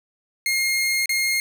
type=tone with dropouts; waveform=sawtooth; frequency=2136 Hz; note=C7; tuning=35 cents sharp; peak=-16 dBFS; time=0.46-1.4 s; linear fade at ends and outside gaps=1 ms; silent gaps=1.058-1.093 s; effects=none